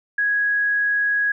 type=tone; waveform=sine; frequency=1661.2 Hz; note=G#6; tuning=in tune; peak=-17 dBFS; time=0.18-1.32 s; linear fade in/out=5 ms; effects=none